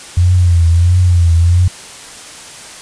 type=tone with vibrato; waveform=sine; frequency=87 Hz; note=F2; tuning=6 cents flat; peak=-6 dBFS; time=0.17-1.68 s; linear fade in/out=5 ms; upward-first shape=triangle; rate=1.5 Hz; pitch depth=86 cents each way; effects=white hiss -32 dBFS RMS until 2.81 s + resampled to 22050 Hz